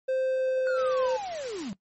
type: tone with pitch glide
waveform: triangle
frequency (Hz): 522 to 515.1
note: C5 to C5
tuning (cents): -4 to -27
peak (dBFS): -22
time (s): 0.08-1.17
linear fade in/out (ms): 10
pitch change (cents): -23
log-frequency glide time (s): 0.21-1.03
type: linear sweep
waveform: triangle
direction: down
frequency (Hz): 1480 to 176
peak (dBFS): -30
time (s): 0.67-1.73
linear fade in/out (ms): 0
type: noise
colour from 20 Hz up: white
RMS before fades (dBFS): -41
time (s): 0.75-1.73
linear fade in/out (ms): 50
effects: noise-tail reverb RT60 0.1 s tail -18 dB re dry + MP3 32 kbps